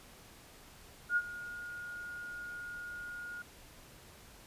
sine tone with ADSR envelope, 1432 Hz, F6, 43 cents sharp, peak -25 dBFS, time 1.09-3.42 s, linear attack 74 ms, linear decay 50 ms, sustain -16 dB, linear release 4 ms, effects pink hiss -56 dBFS RMS until 4.46 s + resampled to 32000 Hz

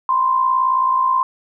sine tone pair together, 987 / 1045.7 Hz, B5 / C6, -1 / -1 cents, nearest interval minor second, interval 100 cents, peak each -22 / -14 dBFS, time 0.09-1.23 s, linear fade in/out 2 ms, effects none

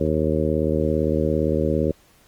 harmonic tone, 77.6 Hz, D#2, 4 cents flat, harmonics 1 / 2 / 3 / 4 / 5 / 6 / 7, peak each -26 / -26 / -26 / -26 / -26 / -26 / -26 dBFS, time 0-1.92 s, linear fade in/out 10 ms, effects pink hiss -56 dBFS RMS until 2.27 s + Opus 24 kbps

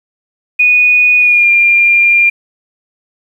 sine tone with pitch glide, 2475 to 2396 Hz, D#7 to D7, -10 to +34 cents, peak -5 dBFS, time 0.59-2.3 s, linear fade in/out 10 ms, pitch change -56 cents, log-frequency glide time 1.19-1.49 s, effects 7-bit

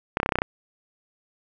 clicks, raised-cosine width 0.5 ms, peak -6 dBFS, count 9, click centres 0.171 / 0.201 / 0.231 / 0.261 / 0.291 / 0.322 / 0.356 / 0.387 / 0.419 s, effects none

